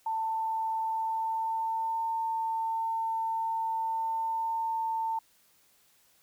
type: tone with pitch glide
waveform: sine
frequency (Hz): 891 to 899.8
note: A5 to A5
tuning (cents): +22 to +39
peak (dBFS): -28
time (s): 0.06-5.19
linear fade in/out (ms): 5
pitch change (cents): +17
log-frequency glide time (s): 0.86-1.94
effects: white hiss -65 dBFS RMS until 6.22 s